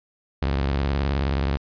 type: tone with vibrato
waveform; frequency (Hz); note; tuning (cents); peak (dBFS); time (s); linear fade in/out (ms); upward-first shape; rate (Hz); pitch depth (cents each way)
sawtooth; 68.7; C#2; -15; -17; 0.42-1.57; 0; triangle; 19; 290
effects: resampled to 11025 Hz